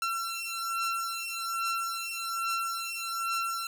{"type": "beating tone pair", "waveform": "sawtooth", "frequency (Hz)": [1353, 1354.2], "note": ["E6", "E6"], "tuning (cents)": [45, 46], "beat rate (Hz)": 1.2, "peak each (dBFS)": -30, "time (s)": [0.02, 3.67], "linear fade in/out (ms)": 2, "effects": []}